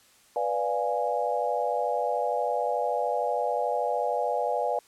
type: chord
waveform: sine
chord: B diminished seventh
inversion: none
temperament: equal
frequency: 493.9 / 587.3 / 698.5 / 830.6 Hz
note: B4 / D5 / F5 / Ab5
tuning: 0 / 0 / 0 / 0 cents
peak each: -30 dBFS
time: 0.36-4.79 s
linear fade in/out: 2 ms
effects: white hiss -59 dBFS RMS until 4.87 s + low-pass 11000 Hz 12 dB/octave